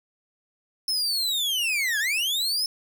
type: linear two-way sweep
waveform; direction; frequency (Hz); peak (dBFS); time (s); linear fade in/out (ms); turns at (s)
40% pulse; down then up; 5290 to 1611 to 5290; -22; 0.88-2.66; 2; 1.99
effects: none